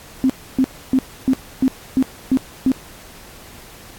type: tone bursts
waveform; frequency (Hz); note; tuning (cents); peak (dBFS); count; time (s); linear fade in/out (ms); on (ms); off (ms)
sine; 261.6; C4; 0; -11; 8; 0.24-2.718; 0; 56; 290
effects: pink hiss -41 dBFS RMS until 3.98 s + AAC 64 kbps